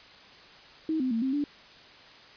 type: tone with pitch steps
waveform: sine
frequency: 317 / 257.6 / 226.9 / 264.7 / 290.1 Hz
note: D#4 / C4 / A#3 / C4 / D4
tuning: +32 / -27 / -47 / +20 / -21 cents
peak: -25 dBFS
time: 0.89-1.44 s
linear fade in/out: 2 ms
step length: 110 ms
effects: white hiss -51 dBFS RMS until 2.36 s + resampled to 11025 Hz